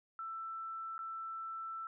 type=tone with dropouts; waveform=sine; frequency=1330 Hz; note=E6; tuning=15 cents sharp; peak=-40 dBFS; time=0.19-1.87 s; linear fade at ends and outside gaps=1 ms; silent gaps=0.98-0.99 s; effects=none